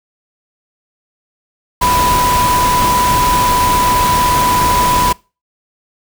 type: tone in noise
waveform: sine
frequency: 990 Hz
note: B5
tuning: 4 cents sharp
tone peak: -11 dBFS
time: 1.81-5.13 s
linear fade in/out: 10 ms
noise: pink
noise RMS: -17 dBFS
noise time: 1.81-5.13 s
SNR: +3 dB
effects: noise-tail reverb RT60 0.3 s tail -24 dB re dry